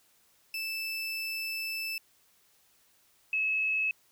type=tone pair in turn; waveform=30% pulse / sine; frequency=2638 / 2585 Hz; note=E7 / E7; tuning=+1 / -34 cents; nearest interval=unison; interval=35 cents; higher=first; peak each=-30 / -26 dBFS; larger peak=second; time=0.54-1.98 / 3.33-3.91 s; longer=first; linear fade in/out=2 ms; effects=white hiss -66 dBFS RMS until 4.11 s